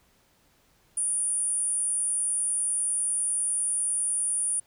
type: tone cluster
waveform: sine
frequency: 9080 / 10090 / 10460 Hz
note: C#9 / D#9 / E9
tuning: +41 / +23 / -15 cents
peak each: -26 / -31 / -34 dBFS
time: 0.97-4.6 s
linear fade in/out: 5 ms
effects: pink hiss -64 dBFS RMS until 4.66 s